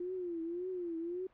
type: tone with vibrato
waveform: sine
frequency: 349.2 Hz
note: F4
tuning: in tune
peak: -36 dBFS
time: 0-1.27 s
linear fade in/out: 5 ms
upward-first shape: triangle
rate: 1.8 Hz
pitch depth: 130 cents each way
effects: pink hiss -68 dBFS RMS until 1.33 s + low-pass 2000 Hz 12 dB/octave